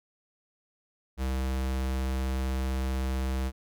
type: tone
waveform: square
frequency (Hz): 65.41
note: C2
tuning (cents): 0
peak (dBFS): -28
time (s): 1.17-3.52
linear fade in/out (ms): 50
effects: none